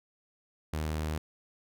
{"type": "tone", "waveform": "sawtooth", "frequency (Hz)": 77.5, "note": "D#2", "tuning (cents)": -6, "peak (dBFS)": -27, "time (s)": [0.73, 1.18], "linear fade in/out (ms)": 5, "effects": []}